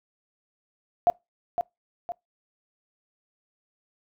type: tone with echo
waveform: sine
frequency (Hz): 698.5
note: F5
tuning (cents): 0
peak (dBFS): -15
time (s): 1.07-1.1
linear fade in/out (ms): 0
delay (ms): 510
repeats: 2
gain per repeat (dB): -7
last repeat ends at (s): 2.12
effects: noise-tail reverb RT60 0.2 s tail -25 dB re dry